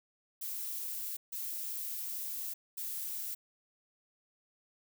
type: noise bursts at uneven times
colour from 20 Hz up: violet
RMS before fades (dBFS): -39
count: 3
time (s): 0.41-1.17 / 1.32-2.54 / 2.77-3.35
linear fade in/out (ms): 10
effects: none

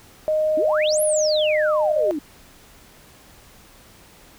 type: tone with pitch glide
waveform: sine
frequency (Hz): 619 to 612.2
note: D#5 to D#5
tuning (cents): -9 to -28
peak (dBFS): -17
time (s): 0.28-2.11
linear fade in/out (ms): 0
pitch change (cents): -19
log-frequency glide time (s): 0.66-0.73
type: exponential two-way sweep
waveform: sine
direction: up then down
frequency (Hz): 277.2 to 11520 to 277.2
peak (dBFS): -23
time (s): 0.57-2.19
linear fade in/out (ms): 5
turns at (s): 1.02
effects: pink hiss -49 dBFS RMS until 4.38 s

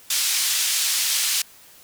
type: band-pass noise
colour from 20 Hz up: pink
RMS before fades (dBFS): -22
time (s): 0.1-1.42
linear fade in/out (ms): 5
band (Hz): 3500 to 12000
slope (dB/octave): 12
effects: white hiss -49 dBFS RMS until 1.83 s

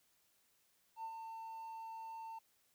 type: tone with ADSR envelope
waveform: triangle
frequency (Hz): 899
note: A5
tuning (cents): +37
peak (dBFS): -37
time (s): 0.96-2.39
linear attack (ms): 80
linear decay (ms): 62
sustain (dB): -6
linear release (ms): 8
effects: tanh soft clip ceiling -38 dBFS + white hiss -75 dBFS RMS until 2.74 s

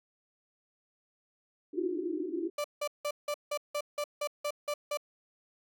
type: band-pass noise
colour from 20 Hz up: pink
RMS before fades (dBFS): -34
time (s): 1.73-2.5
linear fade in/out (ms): 10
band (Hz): 310 to 370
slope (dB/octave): 96
type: tone bursts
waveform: 35% pulse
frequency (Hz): 587.3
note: D5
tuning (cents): 0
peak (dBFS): -29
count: 11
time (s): 2.58-4.973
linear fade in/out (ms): 5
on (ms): 63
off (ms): 170
effects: none

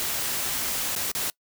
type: noise with dropouts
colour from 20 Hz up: white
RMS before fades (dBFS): -28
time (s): 0-1.3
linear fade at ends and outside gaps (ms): 0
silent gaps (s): 0.952-0.962 / 1.116-1.15
effects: noise-tail reverb RT60 0.1 s tail -24 dB re dry

